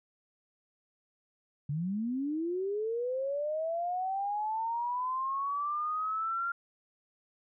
sine linear sweep, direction up, 137.7 to 1394 Hz, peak -30 dBFS, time 1.69-6.52 s, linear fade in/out 5 ms, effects none

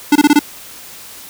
square tone bursts, 293.7 Hz, D4, in tune, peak -6 dBFS, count 5, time 0.12-0.392 s, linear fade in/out 5 ms, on 36 ms, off 23 ms, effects white hiss -35 dBFS RMS until 1.29 s

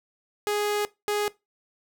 sawtooth tone pair in turn, 415.3 / 415.3 Hz, G#4 / G#4, 0 / 0 cents, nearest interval unison, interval 0 cents, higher neither, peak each -20 dBFS, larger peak neither, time 0.47-0.85 / 1.08-1.28 s, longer first, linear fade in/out 0 ms, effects noise-tail reverb RT60 0.2 s tail -19 dB re dry

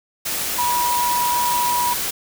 sine tone in noise, 971 Hz, B5, 30 cents flat, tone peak -18 dBFS, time 0.58-1.94 s, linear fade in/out 10 ms, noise white, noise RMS -24 dBFS, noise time 0.25-2.11 s, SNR +3 dB, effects none

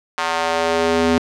square tone with high-pass filter sweep, 82.8 Hz, E2, 8 cents sharp, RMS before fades -18 dBFS, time 0.18-1.18 s, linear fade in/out 0 ms, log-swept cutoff 1000 to 260 Hz, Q 1.6, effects low-pass 6000 Hz 12 dB/octave

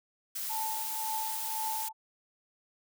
blue noise, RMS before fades -36 dBFS, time 0.35-1.89 s, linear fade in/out 10 ms
sine tone with tremolo, 880 Hz, A5, in tune, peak -32 dBFS, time 0.49-1.93 s, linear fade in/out 20 ms, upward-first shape triangle, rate 1.9 Hz, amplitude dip 75%
effects none

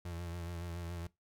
35% pulse tone with vibrato, 85.8 Hz, F2, 30 cents flat, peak -38 dBFS, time 0.05-1.07 s, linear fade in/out 5 ms, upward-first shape sine, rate 7.1 Hz, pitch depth 43 cents each way, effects noise-tail reverb RT60 0.2 s tail -21 dB re dry

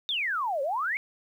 sine exponential two-way sweep, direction down then up, 3729 to 523.3 to 2272 Hz, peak -26 dBFS, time 0.09-0.97 s, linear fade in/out 0 ms, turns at 0.62 s, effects 10-bit

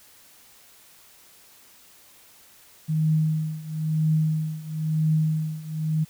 sine tone with tremolo, 156.5 Hz, D#3, 10 cents sharp, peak -17 dBFS, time 2.88-6.05 s, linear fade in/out 20 ms, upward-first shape triangle, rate 1 Hz, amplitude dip 90%, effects white hiss -53 dBFS RMS until 6.09 s

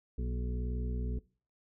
harmonic tone with a mistuned harmonic, 61.4 Hz, B1, 9 cents flat, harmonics 1 / 2 / 3 / 4 / 6 / 7, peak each -33 / -42 / -44 / -44 / -51 / -48 dBFS, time 0.18-1.19 s, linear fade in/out 5 ms, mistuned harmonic 4, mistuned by -27 cents, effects noise-tail reverb RT60 0.4 s tail -21 dB re dry

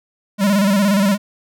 square tone with vibrato, 199.6 Hz, G3, 32 cents sharp, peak -13 dBFS, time 0.38-1.18 s, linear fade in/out 50 ms, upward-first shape square, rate 17 Hz, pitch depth 67 cents each way, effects none

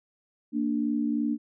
sine tone pair together, 230.5 / 293.5 Hz, A#3 / D4, -19 / -1 cents, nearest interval major third, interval 418 cents, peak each -27 dBFS, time 0.52-1.38 s, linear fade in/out 50 ms, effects none

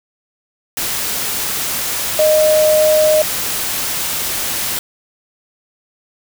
sine tone in noise, 617 Hz, D#5, 15 cents flat, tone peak -9 dBFS, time 2.19-3.22 s, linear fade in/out 2 ms, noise white, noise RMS -20 dBFS, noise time 0.77-4.79 s, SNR +8 dB, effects none

